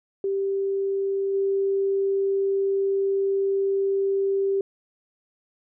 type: tone with level steps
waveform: sine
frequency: 392 Hz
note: G4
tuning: in tune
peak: -22 / -20 dBFS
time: 0.24-4.61 s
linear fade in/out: 2 ms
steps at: 1.33 s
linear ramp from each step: 20 ms
effects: none